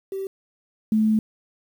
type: tone pair in turn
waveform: sine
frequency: 387 / 217.2 Hz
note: G4 / A3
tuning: -22 / -22 cents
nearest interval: minor seventh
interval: 1000 cents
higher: first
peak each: -26 / -16 dBFS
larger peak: second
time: 0.12-0.27 / 0.92-1.19 s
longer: second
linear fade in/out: 2 ms
effects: 8-bit